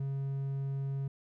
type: tone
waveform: triangle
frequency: 137.1 Hz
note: C#3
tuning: 19 cents flat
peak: -30 dBFS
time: 0-1.08 s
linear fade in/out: 5 ms
effects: none